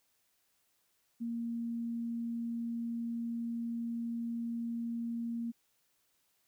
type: tone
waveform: sine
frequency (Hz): 233.1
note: A#3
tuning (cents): 0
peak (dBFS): -34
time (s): 1.2-5.52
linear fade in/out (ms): 20
effects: white hiss -75 dBFS RMS until 6.47 s